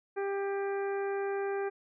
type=harmonic tone with a mistuned harmonic; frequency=396.5 Hz; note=G4; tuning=20 cents sharp; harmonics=1 / 2 / 3 / 4 / 5 / 6; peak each=-31 / -39 / -46 / -43 / -50 / -51 dBFS; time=0.16-1.7 s; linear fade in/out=20 ms; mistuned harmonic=5; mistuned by=-16 cents; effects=none